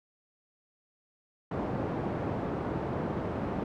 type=band-pass noise; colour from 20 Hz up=pink; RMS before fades=-33 dBFS; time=1.51-3.64 s; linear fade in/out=5 ms; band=110 to 820 Hz; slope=12 dB/octave; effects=none